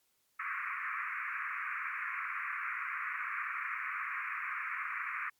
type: band-pass noise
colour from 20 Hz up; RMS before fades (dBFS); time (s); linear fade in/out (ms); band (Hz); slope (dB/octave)
pink; -38; 0.39-5.3; 10; 1100 to 2400; 96
effects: white hiss -75 dBFS RMS until 5.39 s + MP3 96 kbps